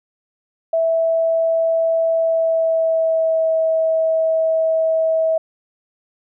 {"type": "tone with pitch glide", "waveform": "sine", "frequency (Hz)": [656, 645.1], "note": ["E5", "E5"], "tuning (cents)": [-9, -38], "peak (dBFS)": -14, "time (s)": [0.73, 5.38], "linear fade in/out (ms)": 5, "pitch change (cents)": -29, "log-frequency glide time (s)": [2.14, 3.54], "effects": []}